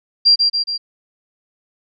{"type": "tone with echo", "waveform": "sine", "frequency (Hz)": 4750, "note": "D8", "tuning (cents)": 19, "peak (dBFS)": -7, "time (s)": [0.25, 0.36], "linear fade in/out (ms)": 20, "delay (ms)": 140, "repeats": 3, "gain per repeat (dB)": -4, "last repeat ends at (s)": 0.78, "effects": []}